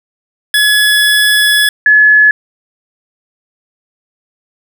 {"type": "tone pair in turn", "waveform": ["25% pulse", "sine"], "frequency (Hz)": [1698, 1706.9], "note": ["G#6", "G#6"], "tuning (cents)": [38, 47], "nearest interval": "unison", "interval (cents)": 9, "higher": "second", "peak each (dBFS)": -3, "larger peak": "neither", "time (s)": [[0.54, 1.69], [1.86, 2.31]], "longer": "first", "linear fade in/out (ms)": 2, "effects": []}